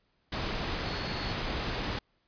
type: tone in noise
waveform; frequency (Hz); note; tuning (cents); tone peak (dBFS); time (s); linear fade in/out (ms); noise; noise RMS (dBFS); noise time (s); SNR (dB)
sine; 4368; C#8; -26; -43; 0.86-1.33; 5; pink; -33; 0.32-1.99; -13
effects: pink hiss -73 dBFS RMS until 2.27 s + resampled to 11025 Hz